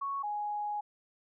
sine tone pair in turn, 1108.7 / 832.1 Hz, C#6 / G#5, 0 / +3 cents, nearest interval perfect fourth, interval 497 cents, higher first, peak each -32 / -32 dBFS, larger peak neither, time 0.01-0.23 / 0.23-0.81 s, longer second, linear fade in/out 10 ms, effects none

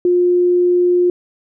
sine tone, 355.4 Hz, F4, 30 cents sharp, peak -10 dBFS, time 0.05-1.1 s, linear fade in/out 2 ms, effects none

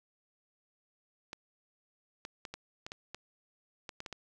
clicks, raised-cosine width 0.2 ms, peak -24 dBFS, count 11, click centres 1.331 / 2.251 / 2.452 / 2.54 / 2.865 / 2.919 / 3.146 / 3.892 / 4.004 / 4.062 / 4.127 s, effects none

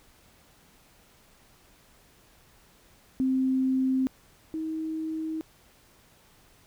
sine tone pair in turn, 261.7 / 317.5 Hz, C4 / D#4, 0 / +35 cents, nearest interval minor third, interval 335 cents, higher second, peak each -22 / -29 dBFS, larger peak first, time 3.2-4.07 / 4.54-5.41 s, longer neither, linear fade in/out 0 ms, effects pink hiss -59 dBFS RMS until 6.66 s

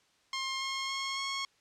10% pulse tone with pitch steps, 1065 / 1074.3 / 1083.6 / 1093 Hz, C6 / C6 / C#6 / C#6, +30 / +45 / -40 / -25 cents, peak -24 dBFS, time 0.33-1.45 s, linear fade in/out 2 ms, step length 280 ms, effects white hiss -68 dBFS RMS until 1.6 s + low-pass 6000 Hz 12 dB/octave

